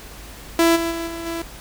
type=tone with level steps; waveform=sawtooth; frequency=333.5 Hz; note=E4; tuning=20 cents sharp; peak=-9 / -17 / -21 / -25 / -21 dBFS; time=0.59-1.42 s; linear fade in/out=2 ms; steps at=0.75 / 0.9 / 1.06 / 1.25 s; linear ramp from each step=20 ms; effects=added 51 Hz sine -40 dBFS peak until 1.6 s + pink hiss -40 dBFS RMS until 1.6 s